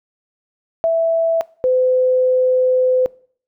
sine tone pair in turn, 659.3 / 509.9 Hz, E5 / C5, 0 / -45 cents, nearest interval major third, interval 445 cents, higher first, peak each -12 dBFS, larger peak neither, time 0.84-1.41 / 1.64-3.06 s, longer second, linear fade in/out 0 ms, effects noise-tail reverb RT60 0.5 s tail -22 dB re dry

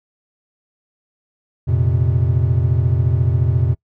triangle chord, F suspended fourth, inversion none, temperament equal with one note detuned, 88.02 / 116.54 / 130.81 Hz, F2 / Bb2 / C3, +14 / 0 / 0 cents, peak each -16 dBFS, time 1.67-3.75 s, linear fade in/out 20 ms, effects noise-tail reverb RT60 0.1 s tail -23 dB re dry

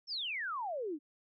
sine exponential sweep, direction down, 5588 to 276.5 Hz, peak -35 dBFS, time 0.07-0.99 s, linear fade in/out 50 ms, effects none

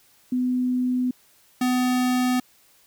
sine / square tone pair in turn, 251.2 / 251.2 Hz, B3 / B3, +30 / +30 cents, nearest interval unison, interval 0 cents, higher neither, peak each -20 dBFS, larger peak neither, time 0.32-1.11 / 1.61-2.4 s, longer neither, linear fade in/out 5 ms, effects white hiss -58 dBFS RMS until 2.86 s

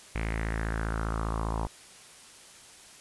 sawtooth tone with low-pass filter sweep, 55 Hz, A1, in tune, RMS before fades -31 dBFS, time 0.15-1.67 s, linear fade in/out 5 ms, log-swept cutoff 2300 to 940 Hz, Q 4.5, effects white hiss -51 dBFS RMS until 3 s + resampled to 24000 Hz

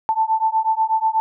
sine beating tone pair, 880 / 888.2 Hz, A5 / A5, 0 / +16 cents, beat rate 8.2 Hz, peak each -19 dBFS, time 0.09-1.2 s, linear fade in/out 0 ms, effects none

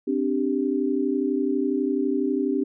sine chord, C suspended second, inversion none, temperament equal, 261.6 / 293.7 / 392 Hz, C4 / D4 / G4, 0 / 0 / 0 cents, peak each -25 / -25 / -26 dBFS, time 0.07-2.64 s, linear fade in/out 10 ms, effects none

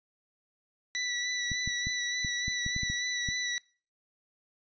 20% pulse tone with vibrato, 1965 Hz, B6, 9 cents flat, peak -25 dBFS, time 0.95-3.58 s, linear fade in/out 0 ms, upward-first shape sine, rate 3.4 Hz, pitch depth 19 cents each way
clicks, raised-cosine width 5 ms, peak -24 dBFS, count 10, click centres 1.517 / 1.676 / 1.87 / 2.248 / 2.481 / 2.664 / 2.764 / 2.833 / 2.9 / 3.288 s
effects noise-tail reverb RT60 0.4 s tail -24 dB re dry + resampled to 16000 Hz

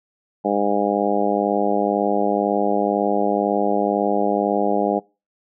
harmonic tone, 102 Hz, G#2, 31 cents flat, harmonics 2 / 3 / 4 / 5 / 6 / 7 / 8, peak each -25 / -25 / -25 / -25 / -25 / -25 / -25 dBFS, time 0.44-5 s, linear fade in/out 20 ms, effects noise-tail reverb RT60 0.3 s tail -25 dB re dry

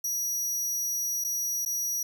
sawtooth tone with dropouts, 5790 Hz, F#8, 38 cents flat, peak -25 dBFS, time 0.04-2.03 s, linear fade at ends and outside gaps 5 ms, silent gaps 1.241-1.246 / 1.651-1.66 s, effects none

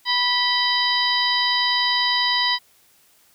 harmonic tone with a mistuned harmonic, 981 Hz, B5, 12 cents flat, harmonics 1 / 2 / 3 / 4 / 5, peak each -24 / -24 / -24 / -24 / -24 dBFS, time 0.05-2.59 s, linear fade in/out 50 ms, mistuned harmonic 3, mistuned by +84 cents, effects white hiss -57 dBFS RMS until 3.34 s

